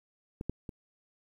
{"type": "clicks", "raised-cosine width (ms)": 3, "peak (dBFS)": [-24, -19, -27], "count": 3, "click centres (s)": [0.411, 0.496, 0.692], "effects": ["10-bit"]}